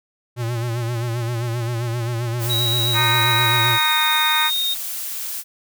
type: tone with vibrato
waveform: square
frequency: 118.2 Hz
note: A#2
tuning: 24 cents sharp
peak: -22 dBFS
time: 0.36-3.79 s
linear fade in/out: 50 ms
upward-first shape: sine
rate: 7.6 Hz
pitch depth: 68 cents each way
type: noise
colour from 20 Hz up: blue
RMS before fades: -28 dBFS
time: 2.39-5.44 s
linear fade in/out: 50 ms
type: tone with pitch glide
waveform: sine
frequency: 3849 to 3707 Hz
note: B7 to A#7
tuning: -45 to -10 cents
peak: -19 dBFS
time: 2.49-4.75 s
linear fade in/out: 20 ms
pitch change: -65 cents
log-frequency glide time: 3.36-3.97 s
type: harmonic tone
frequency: 308.2 Hz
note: D#4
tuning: 16 cents flat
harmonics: 3 / 4 / 5 / 6 / 7 / 8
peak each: -23 / -24 / -25 / -26 / -26 / -27 dBFS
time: 2.93-4.51 s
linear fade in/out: 50 ms
effects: none